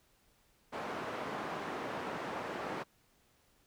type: band-pass noise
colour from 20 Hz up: white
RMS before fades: -40 dBFS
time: 0.72-2.84 s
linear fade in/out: 20 ms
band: 170 to 1100 Hz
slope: 12 dB/octave
effects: pink hiss -70 dBFS RMS until 3.66 s